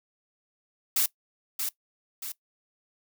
blue noise with echo, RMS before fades -24 dBFS, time 0.96-1.06 s, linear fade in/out 5 ms, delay 630 ms, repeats 2, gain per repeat -6 dB, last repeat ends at 2.32 s, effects noise-tail reverb RT60 0.1 s tail -19 dB re dry

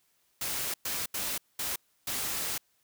white noise bursts at uneven times, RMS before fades -33 dBFS, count 5, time 0.41-0.74 / 0.85-1.06 / 1.14-1.38 / 1.59-1.76 / 2.07-2.58 s, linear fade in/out 5 ms, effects white hiss -71 dBFS RMS until 2.83 s

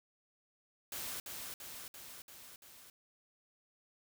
white noise with echo, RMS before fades -42 dBFS, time 0.92-1.2 s, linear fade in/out 2 ms, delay 340 ms, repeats 5, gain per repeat -3 dB, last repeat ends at 2.9 s, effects none

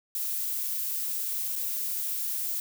violet noise with dropouts, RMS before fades -31 dBFS, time 0.15-2.6 s, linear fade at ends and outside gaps 1 ms, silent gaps 1.556-1.561 s, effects none

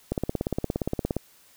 click train, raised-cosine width 2 ms, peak -12 dBFS, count 19, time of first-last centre 0.12-1.167 s, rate 17.2 Hz, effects white hiss -57 dBFS RMS until 1.56 s

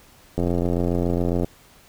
click train, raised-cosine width 2 ms, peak -10 dBFS, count 94, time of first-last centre 0.38-1.445 s, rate 87.3 Hz, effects pink hiss -52 dBFS RMS until 1.88 s

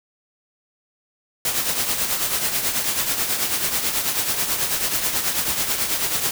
white noise with tremolo, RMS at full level -20 dBFS, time 1.45-6.31 s, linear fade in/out 2 ms, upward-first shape triangle, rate 9.2 Hz, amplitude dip 60%, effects none

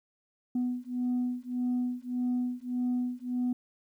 sine beating tone pair, 246.9 / 248.6 Hz, B3 / B3, 0 / +12 cents, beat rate 1.7 Hz, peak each -30 dBFS, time 0.55-3.53 s, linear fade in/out 5 ms, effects tanh soft clip ceiling -24 dBFS + 11-bit

